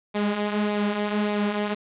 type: tone with flanger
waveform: sawtooth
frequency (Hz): 207.7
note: G#3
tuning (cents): 0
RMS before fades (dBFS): -25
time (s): 0.14-1.75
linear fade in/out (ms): 20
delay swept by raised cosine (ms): 0.63 to 5.63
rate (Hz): 1.7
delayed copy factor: -0.5
effects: resampled to 8000 Hz + 7-bit